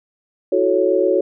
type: chord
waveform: sine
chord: F# minor seventh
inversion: third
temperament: equal with one note detuned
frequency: 329.6 / 370 / 437.5 / 554.4 Hz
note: E4 / F#4 / A4 / C#5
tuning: 0 / 0 / -10 / 0 cents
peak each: -22 / -17 / -20 / -18 dBFS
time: 0.52-1.21 s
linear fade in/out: 5 ms
effects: none

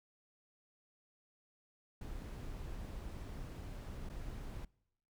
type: noise with dropouts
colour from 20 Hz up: brown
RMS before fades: -45 dBFS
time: 2.01-4.65 s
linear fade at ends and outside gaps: 5 ms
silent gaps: 4.091-4.097 s
effects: noise-tail reverb RT60 0.8 s tail -25 dB re dry

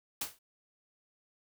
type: noise with exponential decay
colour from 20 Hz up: white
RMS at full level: -31 dBFS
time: 0.21-0.39 s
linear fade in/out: 5 ms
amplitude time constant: 37 ms
effects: none

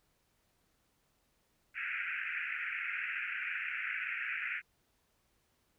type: band-pass noise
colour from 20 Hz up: white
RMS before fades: -38 dBFS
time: 1.74-4.62 s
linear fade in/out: 50 ms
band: 1400 to 2600 Hz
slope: 96 dB/octave
effects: pink hiss -75 dBFS RMS until 5.78 s

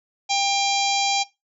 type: harmonic tone with a mistuned harmonic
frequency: 795 Hz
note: G5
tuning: 24 cents sharp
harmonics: 1 / 3 / 4 / 5 / 6 / 7 / 8 / 9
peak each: -22 / -27 / -28 / -29 / -30 / -30 / -31 / -32 dBFS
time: 0.29-1.24 s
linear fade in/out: 20 ms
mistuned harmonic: 4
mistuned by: +24 cents
effects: noise-tail reverb RT60 0.2 s tail -18 dB re dry

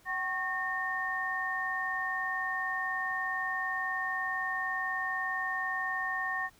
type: tone cluster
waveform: sine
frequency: 758 / 1094 / 1831 Hz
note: F#5 / C#6 / A#6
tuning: +42 / -23 / -32 cents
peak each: -38 / -37 / -32 dBFS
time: 0.05-6.5 s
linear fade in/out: 50 ms
effects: pink hiss -62 dBFS RMS until 6.59 s

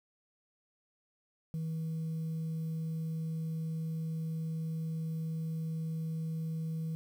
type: tone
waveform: sine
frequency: 160.7 Hz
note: E3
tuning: 44 cents flat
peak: -31 dBFS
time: 1.54-6.95 s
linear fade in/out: 0 ms
effects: tanh soft clip ceiling -32 dBFS + 10-bit

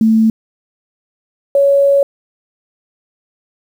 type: tone pair in turn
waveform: sine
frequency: 221.8 / 558.9 Hz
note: A3 / C#5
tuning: +14 / +14 cents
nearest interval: octave + major third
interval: 1600 cents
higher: second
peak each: -7 dBFS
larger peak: neither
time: 0.01-0.3 / 1.55-2.03 s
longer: second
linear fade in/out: 2 ms
effects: 7-bit

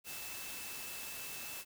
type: tone in noise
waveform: sine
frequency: 2637 Hz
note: E7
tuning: in tune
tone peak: -50 dBFS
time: 0.04-1.65 s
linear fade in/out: 50 ms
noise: white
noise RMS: -45 dBFS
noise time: 0.04-1.65 s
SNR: -8 dB
effects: none

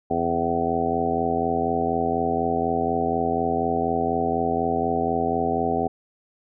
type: harmonic tone with a mistuned harmonic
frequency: 84.1 Hz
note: E2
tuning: 35 cents sharp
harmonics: 1 / 2 / 3 / 4 / 5 / 6 / 7 / 8 / 9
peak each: -36 / -33 / -28 / -32 / -27 / -32 / -36 / -29 / -25 dBFS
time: 0.1-5.88 s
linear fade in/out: 10 ms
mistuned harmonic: 1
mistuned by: +32 cents
effects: none

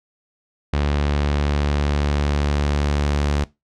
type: tone with low-pass filter sweep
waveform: sawtooth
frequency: 72.6 Hz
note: D2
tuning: 19 cents flat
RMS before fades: -20 dBFS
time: 0.73-3.44 s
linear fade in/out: 5 ms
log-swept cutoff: 4200 to 6400 Hz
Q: 0.92
effects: noise-tail reverb RT60 0.2 s tail -19 dB re dry

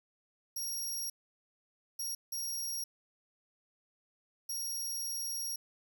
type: tone bursts at uneven times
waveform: 20% pulse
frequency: 5620 Hz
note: F8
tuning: 10 cents sharp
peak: -30 dBFS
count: 4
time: 0.56-1.1 / 1.99-2.15 / 2.32-2.84 / 4.49-5.56 s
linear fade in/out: 5 ms
effects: none

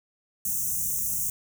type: band-stop noise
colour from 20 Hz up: white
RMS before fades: -28 dBFS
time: 0.45-1.3 s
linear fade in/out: 2 ms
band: 210 to 5900 Hz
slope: 96 dB/octave
effects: none

